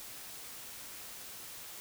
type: silence
effects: white hiss -47 dBFS RMS until 1.8 s